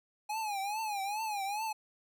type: tone with vibrato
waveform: square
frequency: 830.6 Hz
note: G#5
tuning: in tune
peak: -34 dBFS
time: 0.29-1.73 s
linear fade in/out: 10 ms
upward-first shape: triangle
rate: 2.4 Hz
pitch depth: 140 cents each way
effects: none